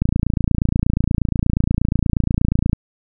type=click train; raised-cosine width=5 ms; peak=-4 dBFS; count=78; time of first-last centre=0.02-2.731 s; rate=28.4 Hz; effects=none